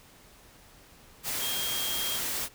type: tone in noise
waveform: sine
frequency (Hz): 3235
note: G#7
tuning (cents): -46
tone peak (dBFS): -33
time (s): 1.39-2.2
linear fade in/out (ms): 50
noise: white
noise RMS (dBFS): -32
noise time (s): 1.23-2.49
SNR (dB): -4
effects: pink hiss -55 dBFS RMS until 2.54 s